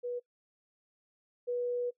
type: tone pair in turn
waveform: sine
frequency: 487.6 / 487.6 Hz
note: B4 / B4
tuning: -22 / -22 cents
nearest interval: unison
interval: 0 cents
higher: neither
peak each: -33 / -30 dBFS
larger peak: second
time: 0.03-0.2 / 1.47-1.91 s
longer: second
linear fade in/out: 20 ms
effects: noise-tail reverb RT60 0.1 s tail -21 dB re dry